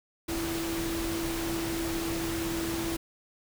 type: tone in noise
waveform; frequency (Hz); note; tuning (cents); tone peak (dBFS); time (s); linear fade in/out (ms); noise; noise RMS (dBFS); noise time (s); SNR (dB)
sine; 332.2; E4; +13; -31; 0.28-2.97; 10; pink; -35; 0.28-2.97; +1
effects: none